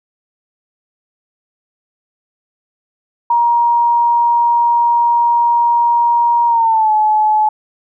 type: tone with pitch glide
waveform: sine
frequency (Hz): 945 to 856.6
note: A#5 to A5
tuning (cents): +23 to -47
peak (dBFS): -9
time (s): 3.3-7.49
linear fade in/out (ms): 5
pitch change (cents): -170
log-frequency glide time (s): 6.47-6.92
effects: none